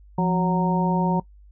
harmonic tone with a mistuned harmonic, 185 Hz, F#3, in tune, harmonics 1 / 2 / 3 / 4 / 5, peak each -20 / -29 / -31 / -31 / -25 dBFS, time 0.18-1.2 s, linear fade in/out 5 ms, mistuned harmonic 1, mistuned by -98 cents, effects noise-tail reverb RT60 0.1 s tail -21 dB re dry + added 50 Hz sine -46 dBFS peak until 1.51 s

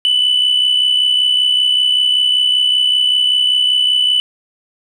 sine tone with amplitude modulation, 2987 Hz, F#7, 16 cents sharp, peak -6 dBFS, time 0.05-4.2 s, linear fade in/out 0 ms, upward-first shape sine, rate 65.2 Hz, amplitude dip 60%, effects tanh soft clip ceiling -7 dBFS + 8-bit

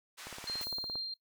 pink band-pass noise, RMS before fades -48 dBFS, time 0.17-0.65 s, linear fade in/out 20 ms, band 1200 to 10000 Hz, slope 12 dB/octave
click train, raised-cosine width 1 ms, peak -31 dBFS, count 13, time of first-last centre 0.27-0.956 s, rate 17.5 Hz
sine tone with tremolo, 4186 Hz, C8, in tune, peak -34 dBFS, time 0.47-1.14 s, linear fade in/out 5 ms, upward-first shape sine, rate 4.4 Hz, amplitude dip 30%
violet noise with exponential decay, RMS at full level -43 dBFS, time 0.61-1.17 s, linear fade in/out 2 ms, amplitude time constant 120 ms
effects noise-tail reverb RT60 0.1 s tail -20 dB re dry

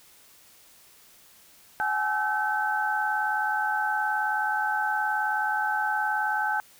sine tone cluster, 768 / 847 / 1315 / 1535 Hz, G5 / G#5 / E6 / G6, -36 / +34 / -5 / -37 cents, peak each -34 / -27 / -36 / -27 dBFS, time 1.8-6.6 s, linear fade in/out 0 ms, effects white hiss -55 dBFS RMS until 6.79 s

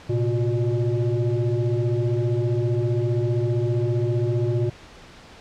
sine tone with frequency modulation, 113.9 Hz, A#2, 40 cents flat, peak -19 dBFS, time 0.09-4.7 s, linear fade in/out 10 ms, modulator 243 Hz, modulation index 1.2, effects pink hiss -45 dBFS RMS until 5.4 s + low-pass 5000 Hz 12 dB/octave

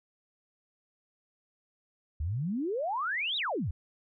sine exponential two-way sweep, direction up then down, 69.4 to 3951 to 69.4 Hz, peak -29 dBFS, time 2.2-3.71 s, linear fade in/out 5 ms, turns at 3.37 s, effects none

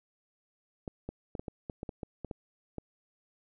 clicks, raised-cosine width 2 ms, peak -24 dBFS, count 12, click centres 0.878 / 1.09 / 1.352 / 1.395 / 1.482 / 1.698 / 1.831 / 1.892 / 2.032 / 2.247 / 2.312 / 2.783 s, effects none

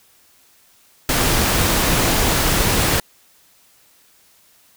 pink noise, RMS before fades -17 dBFS, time 1.09-3 s, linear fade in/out 2 ms, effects white hiss -54 dBFS RMS until 4.76 s

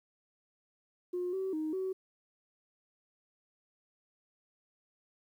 sine tone with pitch steps, 358.1 / 381.1 / 311.5 / 377.3 Hz, F4 / G4 / D#4 / F#4, +43 / -49 / +2 / +34 cents, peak -31 dBFS, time 1.13-1.93 s, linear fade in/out 10 ms, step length 200 ms, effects tanh soft clip ceiling -28 dBFS + 11-bit

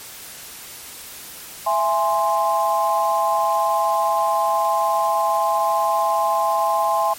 sine chord, E augmented, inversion none, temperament equal with one note detuned, 665.8 / 830.6 / 1046.5 Hz, E5 / G#5 / B#5, +17 / 0 / 0 cents, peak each -22 / -20 / -20 dBFS, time 1.66-7.14 s, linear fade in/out 10 ms, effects white hiss -37 dBFS RMS until 7.18 s + MP3 64 kbps

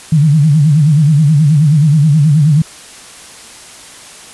sine tone with vibrato, 150.4 Hz, D3, 42 cents sharp, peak -5 dBFS, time 0.12-2.62 s, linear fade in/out 5 ms, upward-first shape sine, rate 9.4 Hz, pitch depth 130 cents each way, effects white hiss -34 dBFS RMS until 4.33 s + resampled to 24000 Hz

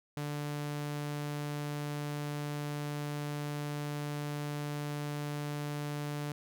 sawtooth tone, 146.83 Hz, D3, in tune, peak -31 dBFS, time 0.17-6.32 s, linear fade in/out 0 ms, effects none

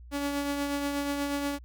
sawtooth tone with tremolo, 284.3 Hz, C#4, 44 cents sharp, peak -23 dBFS, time 0.11-1.59 s, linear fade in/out 50 ms, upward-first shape triangle, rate 8.3 Hz, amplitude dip 40%, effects added 60 Hz sine -45 dBFS peak until 1.64 s

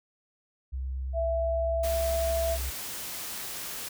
sine tone with vibrato, 65.41 Hz, C2, in tune, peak -30 dBFS, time 0.72-2.71 s, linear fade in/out 20 ms, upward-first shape sine, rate 8.6 Hz, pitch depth 8 cents each way
sine tone, 664 Hz, E5, 12 cents sharp, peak -26 dBFS, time 1.13-2.58 s, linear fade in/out 50 ms
white noise, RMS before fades -37 dBFS, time 1.83-3.89 s, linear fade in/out 10 ms
effects none

